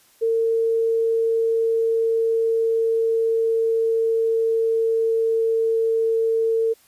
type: tone with pitch glide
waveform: sine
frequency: 454.2 to 451.3 Hz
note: A#4 to A4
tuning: -45 to +44 cents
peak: -17 dBFS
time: 0.21-6.74 s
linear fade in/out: 20 ms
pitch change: -11 cents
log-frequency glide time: 0.98-5.84 s
effects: white hiss -56 dBFS RMS until 6.87 s + resampled to 32000 Hz